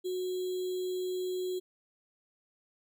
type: tone with sample-and-hold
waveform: sine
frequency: 366.9 Hz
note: F#4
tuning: 15 cents flat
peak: -31 dBFS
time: 0.04-1.6 s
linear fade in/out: 20 ms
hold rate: 3675 Hz
effects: none